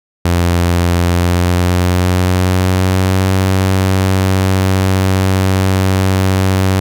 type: tone with pitch glide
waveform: sawtooth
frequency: 87 to 94.87 Hz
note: F2 to F#2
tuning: -6 to +44 cents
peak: -6 dBFS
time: 0.25-6.8 s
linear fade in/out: 5 ms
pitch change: +150 cents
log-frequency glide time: 1-3.3 s
effects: none